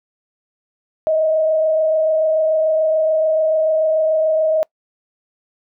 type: tone with frequency modulation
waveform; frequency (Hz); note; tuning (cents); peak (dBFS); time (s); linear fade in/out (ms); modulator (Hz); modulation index
sine; 631; D#5; +24; -13; 1.07-4.63; 0; 26.9; 0.46
effects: noise-tail reverb RT60 0.1 s tail -25 dB re dry